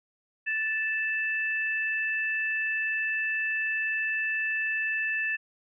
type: tone pair together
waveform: sine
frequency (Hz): 1756 / 2637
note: A6 / E7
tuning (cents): -4 / 0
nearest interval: perfect fifth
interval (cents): 704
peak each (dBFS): -28 / -30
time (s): 0.46-5.37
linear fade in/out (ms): 20
effects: none